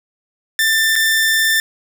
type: tone with dropouts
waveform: sawtooth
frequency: 1782 Hz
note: A6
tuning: 22 cents sharp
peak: -9 dBFS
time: 0.59-1.6 s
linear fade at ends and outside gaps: 1 ms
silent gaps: 0.956-0.961 s
effects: none